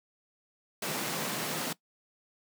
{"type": "high-pass noise", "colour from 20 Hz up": "pink", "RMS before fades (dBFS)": -34, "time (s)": [0.82, 1.73], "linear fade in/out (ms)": 5, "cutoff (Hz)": 140, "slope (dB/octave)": 48, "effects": ["noise-tail reverb RT60 0.1 s tail -20 dB re dry"]}